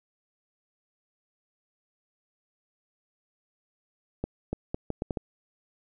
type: accelerating click train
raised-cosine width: 2 ms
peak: -16 dBFS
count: 7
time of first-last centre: 4.24-5.172 s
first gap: 290 ms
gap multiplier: 0.74
effects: none